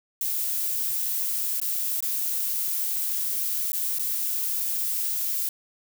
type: noise with dropouts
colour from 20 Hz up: violet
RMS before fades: -27 dBFS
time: 0.21-5.49 s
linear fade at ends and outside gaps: 2 ms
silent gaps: 1.601-1.615 / 2.005-2.025 / 3.72-3.731 / 3.986-3.994 s
effects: none